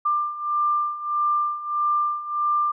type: beating tone pair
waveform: sine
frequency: 1189 / 1190.6 Hz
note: D6 / D6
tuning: +21 / +23 cents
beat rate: 1.6 Hz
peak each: -26 / -22 dBFS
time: 0.05-2.72 s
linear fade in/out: 10 ms
effects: none